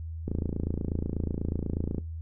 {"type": "click train", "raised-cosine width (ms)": 3, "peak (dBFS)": -17, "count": 49, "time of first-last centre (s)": [0.28, 1.982], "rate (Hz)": 28.2, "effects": ["noise-tail reverb RT60 0.2 s tail -19 dB re dry", "added 81 Hz sine -34 dBFS peak until 2.21 s"]}